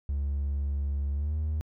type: tone with pitch glide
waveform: triangle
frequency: 70.6 to 76.99 Hz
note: C#2 to D#2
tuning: +32 to -18 cents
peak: -24 dBFS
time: 0.09-1.61 s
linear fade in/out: 0 ms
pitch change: +150 cents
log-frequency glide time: 1.14-1.34 s
effects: tanh soft clip ceiling -21 dBFS